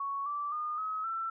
sine tone with pitch steps, 1112 / 1164.6 / 1219.7 / 1277.4 / 1337.8 Hz, C#6 / D6 / D#6 / D#6 / E6, +5 / -15 / -35 / +45 / +25 cents, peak -32 dBFS, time 0-1.3 s, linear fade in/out 5 ms, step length 260 ms, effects none

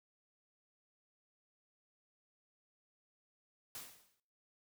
white noise with exponential decay, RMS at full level -44 dBFS, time 3.75-4.2 s, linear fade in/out 2 ms, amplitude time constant 97 ms, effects noise-tail reverb RT60 0.5 s tail -18 dB re dry

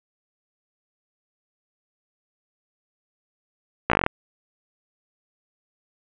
slowing click train, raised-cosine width 0.5 ms, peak -3 dBFS, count 9, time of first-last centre 3.9-4.064 s, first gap 16 ms, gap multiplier 1.07, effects resampled to 8000 Hz + 7-bit

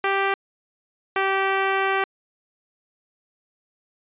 10% pulse tone pair in turn, 392 / 387.7 Hz, G4 / G4, 0 / -19 cents, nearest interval unison, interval 19 cents, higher first, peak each -11 dBFS, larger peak neither, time 0.04-0.34 / 1.16-2.04 s, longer second, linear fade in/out 2 ms, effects resampled to 8000 Hz

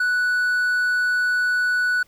triangle tone, 1480 Hz, F#6, in tune, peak -16 dBFS, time 0-2.03 s, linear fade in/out 5 ms, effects pink hiss -58 dBFS RMS until 2.07 s

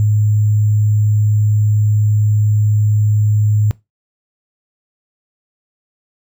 sine tone with sample-and-hold, 105.7 Hz, G#2, 31 cents sharp, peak -10 dBFS, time 0-3.71 s, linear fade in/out 0 ms, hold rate 7350 Hz, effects noise-tail reverb RT60 0.2 s tail -20 dB re dry

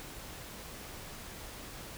silence, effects pink hiss -46 dBFS RMS until 1.97 s

